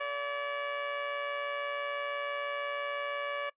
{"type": "tone with amplitude modulation", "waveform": "15% pulse", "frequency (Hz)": 573, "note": "D5", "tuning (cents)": -43, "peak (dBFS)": -24, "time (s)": [0, 3.5], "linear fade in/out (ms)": 10, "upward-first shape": "sine", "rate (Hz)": 126, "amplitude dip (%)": 40, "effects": ["noise-tail reverb RT60 0.1 s tail -21 dB re dry", "resampled to 8000 Hz"]}